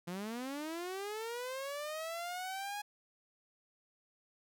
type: linear sweep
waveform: sawtooth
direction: up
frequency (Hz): 168.7 to 834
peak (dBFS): -35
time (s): 0.07-2.82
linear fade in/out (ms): 10
effects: none